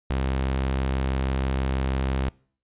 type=tone; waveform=sawtooth; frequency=66.2 Hz; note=C2; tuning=21 cents sharp; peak=-19 dBFS; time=0.1-2.29 s; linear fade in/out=0 ms; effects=noise-tail reverb RT60 0.5 s tail -25 dB re dry + resampled to 8000 Hz